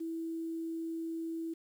sine tone with quantisation, 328.1 Hz, E4, 8 cents flat, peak -35 dBFS, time 0-1.54 s, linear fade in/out 10 ms, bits 10, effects none

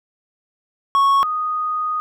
triangle / sine tone pair in turn, 1105 / 1241.1 Hz, C#6 / D#6, -6 / -5 cents, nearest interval major second, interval 201 cents, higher second, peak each -10 / -19 dBFS, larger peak first, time 0.95-1.23 / 1.23-2 s, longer second, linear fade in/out 0 ms, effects none

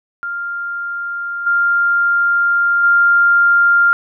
sine tone with level steps, 1396.9 Hz, F6, in tune, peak -20 / -11 / -8 dBFS, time 0.23-3.93 s, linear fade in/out 0 ms, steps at 1.46 / 2.83 s, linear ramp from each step 10 ms, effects none

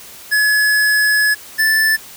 square tone pair in turn, 1700 / 1756.9 Hz, G#6 / A6, +40 / -3 cents, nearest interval minor second, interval 57 cents, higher second, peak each -12 dBFS, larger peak neither, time 0.31-1.35 / 1.58-1.97 s, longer first, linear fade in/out 20 ms, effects white hiss -37 dBFS RMS until 2.16 s

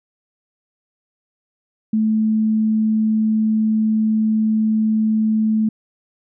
sine tone, 218 Hz, A3, 16 cents flat, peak -14 dBFS, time 1.93-5.69 s, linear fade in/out 5 ms, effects none

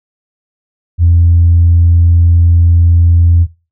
sine tone, 85.2 Hz, F2, 42 cents flat, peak -3 dBFS, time 0.98-3.47 s, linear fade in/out 50 ms, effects noise-tail reverb RT60 0.3 s tail -18 dB re dry + tanh soft clip ceiling 0 dBFS

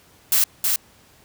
blue noise with echo, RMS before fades -17 dBFS, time 0.32-0.44 s, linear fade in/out 2 ms, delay 320 ms, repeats 1, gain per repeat -3 dB, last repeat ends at 0.76 s, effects pink hiss -53 dBFS RMS until 1.24 s + high-pass 60 Hz 12 dB/octave

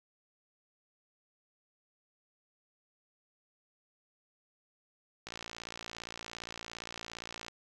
click train, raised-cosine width 0.2 ms, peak -24 dBFS, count 128, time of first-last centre 5.27-7.483 s, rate 57.4 Hz, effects none

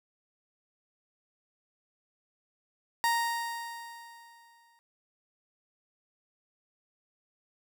30% pulse tone with exponential decay, 932.3 Hz, A#5, in tune, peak -21 dBFS, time 3.04-4.79 s, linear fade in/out 0 ms, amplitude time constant 380 ms, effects none

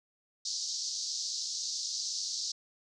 pink band-pass noise, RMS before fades -36 dBFS, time 0.45-2.52 s, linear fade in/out 5 ms, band 4300 to 6500 Hz, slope 48 dB/octave, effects none

